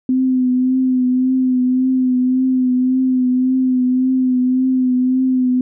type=tone with vibrato; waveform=sine; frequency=255.7 Hz; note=C4; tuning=40 cents flat; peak=-12 dBFS; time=0.09-5.61 s; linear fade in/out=2 ms; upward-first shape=triangle; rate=1.8 Hz; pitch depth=35 cents each way; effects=none